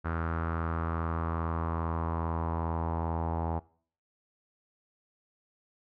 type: tone with low-pass filter sweep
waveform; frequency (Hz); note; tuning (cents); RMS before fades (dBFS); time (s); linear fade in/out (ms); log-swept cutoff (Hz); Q
sawtooth; 82.41; E2; 0; -32; 0.04-3.6; 20; 1400 to 850; 4.2
effects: noise-tail reverb RT60 0.5 s tail -22 dB re dry